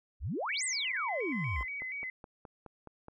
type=exponential two-way sweep; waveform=sine; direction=up then down; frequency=49.28 to 8880 to 49.28 Hz; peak=-32 dBFS; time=0.2-1.65 s; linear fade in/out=50 ms; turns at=0.64 s
type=tone with exponential growth; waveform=triangle; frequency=1046 Hz; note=C6; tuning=1 cent flat; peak=-35 dBFS; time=0.38-1.63 s; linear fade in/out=1 ms; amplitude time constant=270 ms
type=tone with vibrato; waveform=sine; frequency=2146 Hz; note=C7; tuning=43 cents sharp; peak=-36 dBFS; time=0.49-2.1 s; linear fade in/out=2 ms; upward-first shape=square; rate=4.2 Hz; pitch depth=91 cents each way
type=click train; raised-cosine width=1 ms; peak=-33 dBFS; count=8; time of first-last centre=1.61-3.084 s; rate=4.75 Hz
effects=none